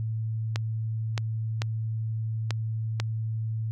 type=clicks; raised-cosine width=0.2 ms; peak=-12 dBFS; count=5; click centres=0.559 / 1.178 / 1.619 / 2.507 / 3 s; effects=added 111 Hz sine -27 dBFS peak until 3.71 s